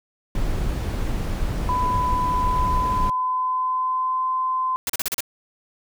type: noise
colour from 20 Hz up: brown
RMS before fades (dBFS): -24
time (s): 0.35-3.1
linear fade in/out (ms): 2
type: tone with pitch glide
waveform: sine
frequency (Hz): 1000 to 1030.5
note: B5 to C6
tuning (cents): +21 to -27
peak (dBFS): -20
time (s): 1.69-4.76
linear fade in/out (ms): 0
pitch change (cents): +52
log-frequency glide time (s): 2.26-4.26
type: noise bursts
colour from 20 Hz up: white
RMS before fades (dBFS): -24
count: 6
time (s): 4.87-5.206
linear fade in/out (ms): 2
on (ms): 26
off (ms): 36
effects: none